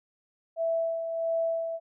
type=tone with tremolo; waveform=sine; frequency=660 Hz; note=E5; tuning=2 cents sharp; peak=-24 dBFS; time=0.56-1.8 s; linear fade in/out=50 ms; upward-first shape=sine; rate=1.5 Hz; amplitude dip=50%; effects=none